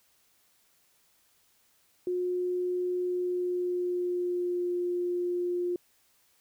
sine tone with pitch glide, 360 to 353.8 Hz, F#4 to F4, -47 to +23 cents, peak -27 dBFS, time 2.07-5.76 s, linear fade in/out 2 ms, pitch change -30 cents, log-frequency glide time 3.01-4.71 s, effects white hiss -67 dBFS RMS until 6.4 s

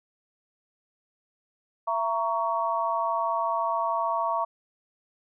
sine chord, A# diminished, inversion second, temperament just, 671.3 / 932.3 / 1118.8 Hz, E5 / A#5 / C#6, +31 / 0 / +16 cents, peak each -29 / -28 / -28 dBFS, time 1.87-4.45 s, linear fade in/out 10 ms, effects none

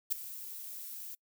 violet noise with ADSR envelope, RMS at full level -28 dBFS, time 0.1-1.15 s, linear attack 22 ms, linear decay 7 ms, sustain -16 dB, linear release 8 ms, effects noise-tail reverb RT60 0.1 s tail -25 dB re dry

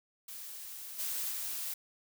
blue noise with level steps, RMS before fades -45 / -36 / -38 dBFS, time 0.28-1.74 s, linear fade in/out 5 ms, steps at 0.98 / 1.3 s, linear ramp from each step 20 ms, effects none

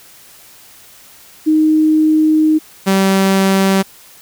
sine / sawtooth tone pair in turn, 311.1 / 193.06 Hz, D#4 / G3, 0 / -26 cents, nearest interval minor sixth, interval 826 cents, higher first, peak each -8 / -6 dBFS, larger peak second, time 1.46-2.59 / 2.86-3.83 s, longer first, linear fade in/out 20 ms, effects white hiss -42 dBFS RMS until 4.21 s

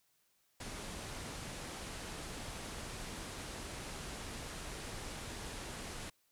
pink low-pass noise, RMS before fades -45 dBFS, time 0.6-6.1 s, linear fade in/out 5 ms, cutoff 11000 Hz, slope 48 dB/octave, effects white hiss -75 dBFS RMS until 6.31 s

